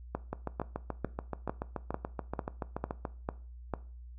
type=two click trains; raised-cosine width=1 ms; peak=-18 / -20 dBFS; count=9 / 20; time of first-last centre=0.15-3.737 / 0.33-3.052 s; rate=2.23 / 6.98 Hz; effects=noise-tail reverb RT60 0.4 s tail -18 dB re dry + added 60 Hz sine -45 dBFS peak until 4.18 s